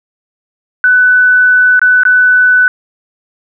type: tone with dropouts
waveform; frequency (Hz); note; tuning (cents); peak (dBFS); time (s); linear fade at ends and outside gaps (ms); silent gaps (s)
sine; 1496; F#6; +19; -4; 0.84-2.68; 1; 1.794-1.816 / 2.034-2.052
effects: none